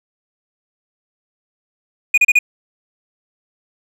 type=tone bursts; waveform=triangle; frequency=2456 Hz; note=D#7; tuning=23 cents flat; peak=-6 dBFS; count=4; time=2.14-2.39 s; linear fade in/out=5 ms; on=37 ms; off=34 ms; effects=none